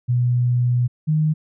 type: tone pair in turn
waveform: sine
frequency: 122.7 / 154.59 Hz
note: B2 / D#3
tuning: -11 / -11 cents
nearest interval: major third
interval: 400 cents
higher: second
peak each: -15 dBFS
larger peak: neither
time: 0.08-0.88 / 1.07-1.34 s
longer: first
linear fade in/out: 20 ms
effects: none